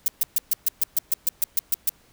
violet noise bursts, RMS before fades -20 dBFS, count 13, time 0.06-1.893 s, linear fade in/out 2 ms, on 21 ms, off 130 ms, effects pink hiss -58 dBFS RMS until 2.12 s

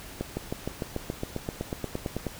accelerating click train, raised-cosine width 2 ms, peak -16 dBFS, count 17, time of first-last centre 0.21-2.267 s, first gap 160 ms, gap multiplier 0.97, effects pink hiss -44 dBFS RMS until 2.39 s

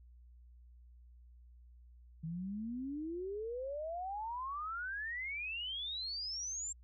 sine exponential sweep, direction up, 156.7 to 7520 Hz, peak -38 dBFS, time 2.23-6.73 s, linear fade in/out 10 ms, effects added 60 Hz sine -56 dBFS peak until 6.83 s

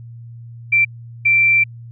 sine tone bursts at uneven times, 2349 Hz, D7, in tune, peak -10 dBFS, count 2, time 0.72-0.85 / 1.25-1.64 s, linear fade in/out 10 ms, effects added 117 Hz sine -33 dBFS peak until 1.91 s

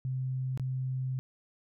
sine tone with dropouts, 130 Hz, C3, 11 cents flat, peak -30 dBFS, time 0.05-1.19 s, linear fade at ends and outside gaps 0 ms, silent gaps 0.575-0.597 s, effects none

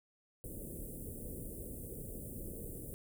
pink band-stop noise, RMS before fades -45 dBFS, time 0.44-2.94 s, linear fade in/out 0 ms, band 550 to 8800 Hz, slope 48 dB/octave, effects none

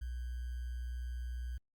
sine tone with sample-and-hold, 61 Hz, B1, 21 cents flat, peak -37 dBFS, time 0.01-1.58 s, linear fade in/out 10 ms, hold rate 1575 Hz, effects Opus 48 kbps

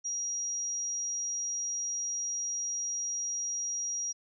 sine tone, 5720 Hz, F8, 41 cents sharp, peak -31 dBFS, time 0.04-4.13 s, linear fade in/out 20 ms, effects none

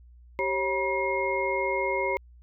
sine tone cluster, 388.2 / 543 / 961 / 2142 Hz, G4 / C#5 / B5 / C7, -17 / -36 / -48 / +40 cents, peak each -30 dBFS, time 0.39-2.17 s, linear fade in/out 0 ms, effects added 60 Hz sine -49 dBFS peak until 2.42 s

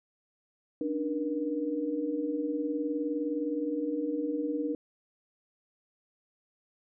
sine tone cluster, 281.8 / 301.3 / 477.7 Hz, C#4 / D4 / A#4, +29 / +44 / +42 cents, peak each -36 / -31 / -34 dBFS, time 0.81-4.75 s, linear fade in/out 2 ms, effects none

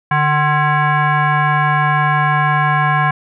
sine tone with frequency modulation, 453 Hz, A#4, 50 cents flat, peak -11 dBFS, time 0.11-3.11 s, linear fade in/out 5 ms, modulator 602 Hz, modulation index 2.3, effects none

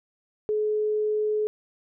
sine tone, 425.8 Hz, G#4, 43 cents sharp, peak -22 dBFS, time 0.49-1.47 s, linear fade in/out 0 ms, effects none

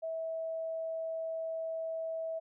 sine tone, 650 Hz, E5, 24 cents flat, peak -34 dBFS, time 0.02-2.4 s, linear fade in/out 20 ms, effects none

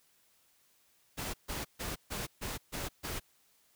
pink noise bursts, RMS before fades -38 dBFS, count 7, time 1.17-3.2 s, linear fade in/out 20 ms, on 170 ms, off 140 ms, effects white hiss -69 dBFS RMS until 3.75 s

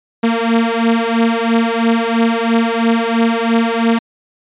sawtooth beating tone pair, 228.3 / 231.3 Hz, A#3 / A#3, -36 / -13 cents, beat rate 3 Hz, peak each -11 dBFS, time 0.23-3.99 s, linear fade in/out 10 ms, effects resampled to 8000 Hz

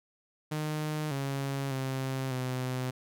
sawtooth tone with pitch steps, 153.1 / 137.6 / 132.7 / 128.1 Hz, D#3 / C#3 / C3 / C3, -28 / -12 / +25 / -36 cents, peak -27 dBFS, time 0.51-2.91 s, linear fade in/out 10 ms, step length 600 ms, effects none

